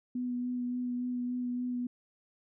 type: tone with vibrato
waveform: sine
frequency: 246.9 Hz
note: B3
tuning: in tune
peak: -31 dBFS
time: 0.15-1.87 s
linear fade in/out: 5 ms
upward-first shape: sine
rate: 3.5 Hz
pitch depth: 14 cents each way
effects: none